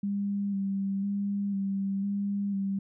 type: tone with vibrato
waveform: sine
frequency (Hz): 198.4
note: G3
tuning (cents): +21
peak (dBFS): -27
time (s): 0.03-2.79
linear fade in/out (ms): 5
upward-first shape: square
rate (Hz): 1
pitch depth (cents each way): 22
effects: none